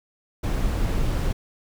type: noise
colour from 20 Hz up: brown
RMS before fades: -23 dBFS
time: 0.43-1.33 s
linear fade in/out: 10 ms
effects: none